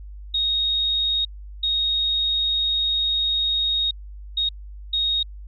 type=tone bursts at uneven times; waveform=sine; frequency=3740 Hz; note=A#7; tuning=5 cents sharp; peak=-19 dBFS; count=4; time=0.34-1.25 / 1.63-3.91 / 4.37-4.49 / 4.93-5.23 s; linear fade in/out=5 ms; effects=added 50 Hz sine -35 dBFS peak until 5.47 s